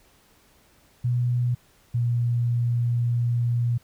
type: tone pair in turn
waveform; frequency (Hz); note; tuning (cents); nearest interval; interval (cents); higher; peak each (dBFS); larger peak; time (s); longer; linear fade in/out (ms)
sine; 122.3 / 119.51; B2 / A#2; -16 / +44; unison; 40; first; -20; neither; 1.04-1.55 / 1.94-3.78; second; 10
effects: pink hiss -59 dBFS RMS until 3.83 s